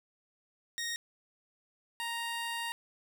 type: tone pair in turn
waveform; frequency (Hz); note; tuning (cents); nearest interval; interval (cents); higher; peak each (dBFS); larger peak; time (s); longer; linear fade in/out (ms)
15% pulse; 1864.7 / 932.4; A#6 / A#5; 0 / 0; octave; 1200; first; -28; neither; 0.78-0.96 / 2-2.72; second; 0
effects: none